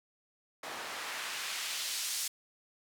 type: noise with band-pass filter sweep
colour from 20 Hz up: white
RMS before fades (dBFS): -38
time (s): 0.63-2.28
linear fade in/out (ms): 5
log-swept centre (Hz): 810 to 6400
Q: 0.75
effects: none